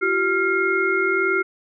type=tone cluster; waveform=sine; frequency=342.9 / 384.2 / 1391 / 2148 Hz; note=F4 / G4 / F6 / C7; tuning=-32 / -35 / -7 / +45 cents; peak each=-27 / -22 / -21 / -24 dBFS; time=0.01-1.43 s; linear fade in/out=20 ms; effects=none